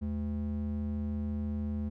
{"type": "ring-modulated tone", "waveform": "triangle", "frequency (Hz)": 146.83, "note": "D3", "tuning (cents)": 0, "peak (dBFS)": -26, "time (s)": [0.01, 1.9], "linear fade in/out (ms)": 20, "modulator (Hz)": 67, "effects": []}